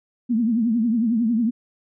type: tone with vibrato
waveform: sine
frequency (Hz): 229.3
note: A#3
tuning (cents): -28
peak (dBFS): -17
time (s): 0.29-1.51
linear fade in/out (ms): 20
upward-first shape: triangle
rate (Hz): 11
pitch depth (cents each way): 150
effects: none